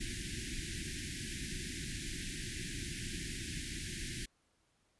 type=band-stop noise; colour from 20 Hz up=pink; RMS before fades=-41 dBFS; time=0-4.26 s; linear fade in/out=10 ms; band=370 to 1600 Hz; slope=96 dB/octave; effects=pink hiss -75 dBFS RMS until 4.99 s + resampled to 24000 Hz